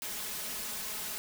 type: noise with comb filter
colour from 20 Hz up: white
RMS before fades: -38 dBFS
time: 0.02-1.18 s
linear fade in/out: 0 ms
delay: 4.7 ms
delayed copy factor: +0.65
effects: none